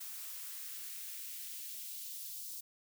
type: noise with high-pass filter sweep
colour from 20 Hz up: blue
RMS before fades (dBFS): -45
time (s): 0-2.61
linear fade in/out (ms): 10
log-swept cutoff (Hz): 890 to 4700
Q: 1.1
effects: none